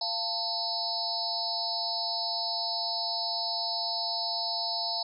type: tone cluster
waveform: sine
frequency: 690 / 898 / 3980 / 4416 / 5080 Hz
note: F5 / A5 / B7 / C#8 / D#8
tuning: -21 / +35 / +13 / -7 / +35 cents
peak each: -36 / -38 / -37 / -34 / -33 dBFS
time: 0.01-5.03 s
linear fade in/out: 5 ms
effects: none